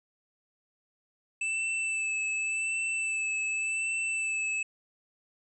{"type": "tone with vibrato", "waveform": "square", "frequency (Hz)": 2637, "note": "E7", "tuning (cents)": 0, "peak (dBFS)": -29, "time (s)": [1.41, 4.63], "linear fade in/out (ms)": 5, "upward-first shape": "sine", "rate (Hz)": 0.88, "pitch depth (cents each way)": 23, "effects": ["resampled to 24000 Hz"]}